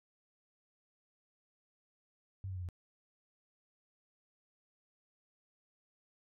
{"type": "tone with pitch steps", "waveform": "sine", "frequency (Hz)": [96.4, 93.49, 90.67, 87.94], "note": ["G2", "F#2", "F#2", "F2"], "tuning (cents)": [-28, 18, -35, 13], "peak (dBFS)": -38, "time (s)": [2.44, 2.688], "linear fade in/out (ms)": 0, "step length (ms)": 62, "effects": []}